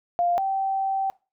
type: tone pair in turn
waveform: sine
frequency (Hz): 698.5 / 775.5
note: F5 / G5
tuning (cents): 0 / -19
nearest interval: major second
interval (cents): 181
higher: second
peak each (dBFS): -19 / -22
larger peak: first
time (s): 0.19-0.38 / 0.38-1.1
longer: second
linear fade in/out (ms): 0
effects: noise-tail reverb RT60 0.3 s tail -22 dB re dry